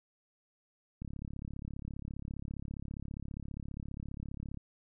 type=click train; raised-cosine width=5 ms; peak=-29 dBFS; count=125; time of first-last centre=1.02-4.573 s; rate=34.9 Hz; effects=none